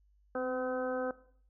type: harmonic tone with a mistuned harmonic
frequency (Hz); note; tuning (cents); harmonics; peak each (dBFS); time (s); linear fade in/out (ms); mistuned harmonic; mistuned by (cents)
254.8; C4; -46; 1 / 2 / 3 / 4 / 5 / 6; -39 / -34 / -42 / -49 / -42 / -44; 0.35-1.11; 2; 1; +28
effects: noise-tail reverb RT60 0.6 s tail -18 dB re dry + added 50 Hz sine -64 dBFS peak until 1.49 s